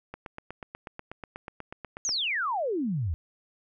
click train, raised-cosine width 0.5 ms, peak -23 dBFS, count 17, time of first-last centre 0.14-2.091 s, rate 8.2 Hz
sine exponential sweep, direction down, 6680 to 73.42 Hz, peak -26 dBFS, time 2.05-3.14 s, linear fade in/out 0 ms
effects none

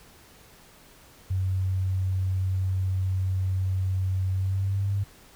sine tone with pitch glide, 94 to 99.53 Hz, F#2 to G2, +28 to +27 cents, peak -23 dBFS, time 1.3-5.04 s, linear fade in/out 10 ms, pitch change +99 cents, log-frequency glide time 4.33-4.91 s, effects pink hiss -53 dBFS RMS until 5.35 s

